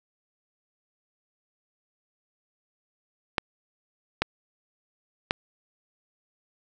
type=clicks; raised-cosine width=0.3 ms; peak=-6 dBFS; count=3; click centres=3.382 / 4.22 / 5.309 s; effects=none